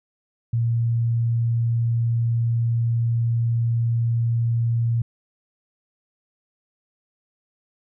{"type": "tone", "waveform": "sine", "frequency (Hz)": 116.54, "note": "A#2", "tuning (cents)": 0, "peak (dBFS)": -18, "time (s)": [0.53, 5.02], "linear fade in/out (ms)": 5, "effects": []}